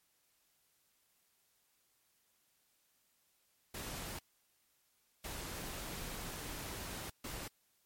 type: noise bursts at uneven times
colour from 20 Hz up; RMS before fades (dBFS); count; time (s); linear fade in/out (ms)
pink; -44; 3; 3.74-4.19 / 5.24-7.1 / 7.24-7.48; 5
effects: white hiss -75 dBFS RMS until 7.85 s + MP3 64 kbps